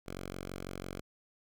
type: tone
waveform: 5% pulse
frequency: 46.04 Hz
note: F#1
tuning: 8 cents flat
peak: -29 dBFS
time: 0.06-1.01 s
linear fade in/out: 10 ms
effects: none